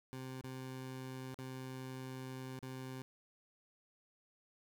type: tone with dropouts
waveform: 20% pulse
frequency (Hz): 130.3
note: C3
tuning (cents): -7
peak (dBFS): -39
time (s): 0.13-3.02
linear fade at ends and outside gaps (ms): 0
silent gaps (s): 0.412-0.439 / 1.343-1.389 / 2.591-2.627
effects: none